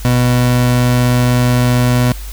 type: tone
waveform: 30% pulse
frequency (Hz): 123.47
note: B2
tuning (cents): 0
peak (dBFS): -7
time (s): 0.05-2.12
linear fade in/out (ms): 0
effects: added 50 Hz sine -24 dBFS peak until 2.32 s + white hiss -35 dBFS RMS until 2.32 s